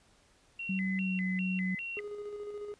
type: tone with vibrato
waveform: sine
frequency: 2355 Hz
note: D7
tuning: 4 cents sharp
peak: -36 dBFS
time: 0.59-2 s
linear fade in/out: 5 ms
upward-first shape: square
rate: 2.5 Hz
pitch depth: 260 cents each way
type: tone with pitch glide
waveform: sine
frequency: 190 to 185.88 Hz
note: F#3 to F#3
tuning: +46 to +8 cents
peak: -30 dBFS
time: 0.69-1.75 s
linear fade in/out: 5 ms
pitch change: -38 cents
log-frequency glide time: 1.01-1.15 s
type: tone with tremolo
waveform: triangle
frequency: 413.9 Hz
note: G#4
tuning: 6 cents flat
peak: -35 dBFS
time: 1.97-2.74 s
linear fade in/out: 0 ms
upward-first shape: square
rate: 14 Hz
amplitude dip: 35%
effects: pink hiss -65 dBFS RMS until 2.79 s + resampled to 22050 Hz